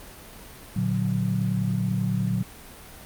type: chord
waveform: sine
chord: Bb augmented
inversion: none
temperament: equal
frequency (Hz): 116.54 / 146.83 / 185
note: Bb2 / D3 / F#3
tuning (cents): 0 / 0 / 0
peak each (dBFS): -26 / -29 / -25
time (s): 0.76-2.43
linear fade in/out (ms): 5
effects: pink hiss -44 dBFS RMS until 3.05 s + Opus 32 kbps